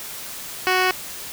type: tone with low-pass filter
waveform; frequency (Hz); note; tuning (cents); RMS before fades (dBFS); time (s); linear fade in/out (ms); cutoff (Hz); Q
10% pulse; 370; F#4; 0; -19; 0.67-0.91; 0; 3800; 2.4
effects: white hiss -34 dBFS RMS until 1.32 s